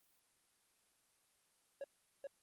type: tone with echo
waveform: triangle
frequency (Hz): 554.4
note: C#5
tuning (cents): 0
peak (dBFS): -39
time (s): 1.81-1.84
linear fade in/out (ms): 2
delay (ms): 430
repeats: 1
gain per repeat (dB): -2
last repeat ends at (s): 2.27
effects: white hiss -75 dBFS RMS until 2.42 s + Opus 24 kbps